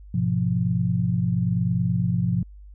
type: chord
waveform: sine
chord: F diminished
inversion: first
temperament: just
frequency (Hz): 104.77 / 125.72 / 174.61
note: Ab2 / Cb3 / F3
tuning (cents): +16 / +31 / 0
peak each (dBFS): -26 / -24 / -23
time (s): 0.14-2.43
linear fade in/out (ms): 5
effects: added 50 Hz sine -41 dBFS peak until 2.74 s